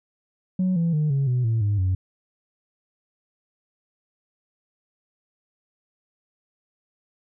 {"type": "tone with pitch steps", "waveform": "sine", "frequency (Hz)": [185, 167.7, 152.01, 137.8, 124.91, 113.22, 102.64, 93.04], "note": ["F#3", "E3", "D#3", "C#3", "B2", "A2", "G#2", "F#2"], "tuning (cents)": [0, 30, -40, -10, 20, 50, -20, 10], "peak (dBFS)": -17, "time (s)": [0.59, 1.95], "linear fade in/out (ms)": 5, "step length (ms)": 170, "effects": ["tanh soft clip ceiling -17 dBFS"]}